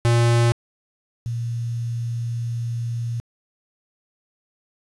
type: tone pair in turn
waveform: square / sine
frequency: 118 / 117.32 Hz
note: A#2 / A#2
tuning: +22 / +12 cents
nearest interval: unison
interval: 10 cents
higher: first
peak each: -15 / -23 dBFS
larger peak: first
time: 0.05-0.52 / 1.26-3.2 s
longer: second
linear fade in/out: 0 ms
effects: resampled to 24000 Hz + 8-bit